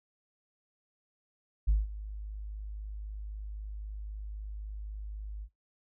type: tone with ADSR envelope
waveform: sine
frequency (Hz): 51.91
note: G#1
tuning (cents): 0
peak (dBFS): -19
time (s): 1.67-5.49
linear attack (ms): 19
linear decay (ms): 180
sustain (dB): -18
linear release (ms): 64
effects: noise-tail reverb RT60 0.2 s tail -26 dB re dry + tanh soft clip ceiling -19 dBFS